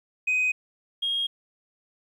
sine tone pair in turn, 2508 / 3257 Hz, D#7 / G#7, +13 / -34 cents, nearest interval perfect fourth, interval 453 cents, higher second, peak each -19 / -23 dBFS, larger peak first, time 0.27-0.52 / 1.02-1.27 s, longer neither, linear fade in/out 10 ms, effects tanh soft clip ceiling -19 dBFS + 10-bit

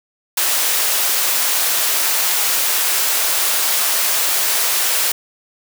white high-pass noise, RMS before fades -17 dBFS, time 0.37-5.12 s, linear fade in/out 5 ms, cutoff 530 Hz, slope 12 dB/octave, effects none

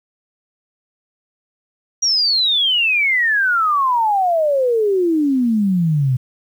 sine exponential sweep, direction down, 5790 to 123.47 Hz, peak -13 dBFS, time 2.02-6.17 s, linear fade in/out 10 ms, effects 8-bit

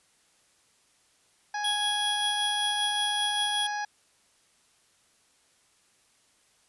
harmonic tone, 831 Hz, G#5, 1 cent sharp, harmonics 1 / 2 / 3 / 4 / 5 / 6 / 7, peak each -31 / -34 / -47 / -50 / -49 / -45 / -45 dBFS, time 1.54-3.85 s, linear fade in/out 5 ms
square tone with tremolo, 3331 Hz, G#7, 4 cents sharp, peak -26 dBFS, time 1.64-3.67 s, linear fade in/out 5 ms, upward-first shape triangle, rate 5.2 Hz, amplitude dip 40%
effects white hiss -65 dBFS RMS until 6.68 s + resampled to 24000 Hz

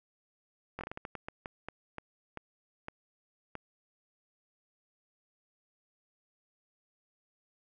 slowing click train, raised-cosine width 0.5 ms, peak -24 dBFS, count 15, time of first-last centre 0.79-3.553 s, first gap 20 ms, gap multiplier 1.31, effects none

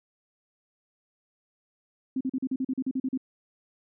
sine tone bursts, 261.6 Hz, C4, in tune, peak -25 dBFS, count 12, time 2.16-3.176 s, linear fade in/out 5 ms, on 48 ms, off 40 ms, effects none

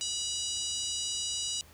harmonic tone, 973 Hz, B5, 26 cents flat, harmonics 3 / 4 / 5 / 6 / 7 / 8 / 9, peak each -37 / -38 / -39 / -40 / -40 / -41 / -42 dBFS, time 0.01-1.61 s, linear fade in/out 0 ms, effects added 79 Hz sine -57 dBFS peak until 1.73 s + pink hiss -57 dBFS RMS until 1.73 s

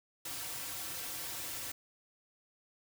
white noise with comb filter, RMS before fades -41 dBFS, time 0.25-1.72 s, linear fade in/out 5 ms, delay 4.8 ms, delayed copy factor -0.95, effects none

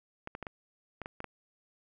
clicks, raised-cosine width 0.5 ms, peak -24 dBFS, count 8, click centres 0.274 / 0.351 / 0.427 / 0.468 / 1.017 / 1.059 / 1.204 / 1.243 s, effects none

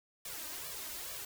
white noise with flanger, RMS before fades -43 dBFS, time 0.25-1.25 s, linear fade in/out 5 ms, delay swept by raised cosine 1.7 to 3.3 ms, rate 2.3 Hz, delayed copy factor +1, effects none

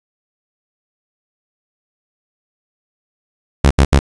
sawtooth tone bursts, 69.3 Hz, C#2, in tune, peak -3 dBFS, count 3, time 3.64-3.991 s, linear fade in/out 5 ms, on 67 ms, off 75 ms, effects resampled to 22050 Hz + 7-bit

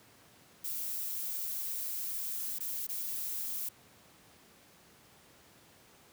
violet noise with dropouts, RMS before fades -37 dBFS, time 0.64-3.69 s, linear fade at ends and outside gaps 5 ms, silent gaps 2.587-2.604 / 2.869-2.89 s, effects pink hiss -60 dBFS RMS until 6.12 s + high-pass 100 Hz 12 dB/octave

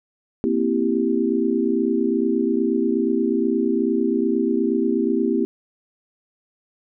sine chord, C dominant seventh, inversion third, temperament equal, 233.1 / 261.6 / 329.6 / 392 Hz, Bb3 / C4 / E4 / G4, 0 / 0 / 0 / 0 cents, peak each -23 dBFS, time 0.44-5.45 s, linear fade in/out 0 ms, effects none

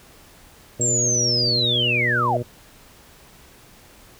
harmonic tone, 121 Hz, B2, 35 cents flat, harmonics 1 / 2 / 3 / 4 / 5, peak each -26 / -32 / -31 / -31 / -34 dBFS, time 0.79-2.43 s, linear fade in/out 10 ms
sine linear sweep, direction down, 7600 to 587.3 Hz, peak -18 dBFS, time 0.81-2.37 s, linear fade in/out 2 ms
effects pink hiss -49 dBFS RMS until 4.19 s

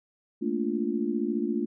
sine chord, Bb major seventh, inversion third, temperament just, 218.5 / 233.1 / 291.4 / 349.6 Hz, A3 / Bb3 / D4 / F4, -12 / 0 / -13 / +2 cents, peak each -31 dBFS, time 0.41-1.66 s, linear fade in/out 20 ms, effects none

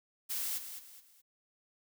blue noise with echo, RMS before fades -36 dBFS, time 0.29-0.59 s, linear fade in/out 20 ms, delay 210 ms, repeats 3, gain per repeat -9 dB, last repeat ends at 1.22 s, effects none

